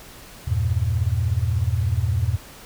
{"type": "chord", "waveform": "sine", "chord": "E diminished", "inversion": "none", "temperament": "just", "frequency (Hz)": [82.41, 98.89, 118.67], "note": ["E2", "G2", "Bb2"], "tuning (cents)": [0, 16, 31], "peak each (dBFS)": -23, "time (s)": [0.47, 2.37], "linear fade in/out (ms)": 10, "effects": ["pink hiss -43 dBFS RMS until 2.65 s"]}